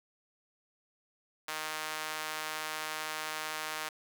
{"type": "tone with high-pass filter", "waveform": "sawtooth", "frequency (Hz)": 155.56, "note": "D#3", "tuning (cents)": 0, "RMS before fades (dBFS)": -38, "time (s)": [1.48, 3.89], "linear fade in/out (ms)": 5, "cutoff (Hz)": 1100, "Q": 0.86, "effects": []}